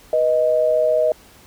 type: tone pair together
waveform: sine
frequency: 489.6 / 624 Hz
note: B4 / D#5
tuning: -15 / +5 cents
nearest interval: major third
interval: 420 cents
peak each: -20 / -15 dBFS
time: 0.13-1.12 s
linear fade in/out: 2 ms
effects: pink hiss -48 dBFS RMS until 1.46 s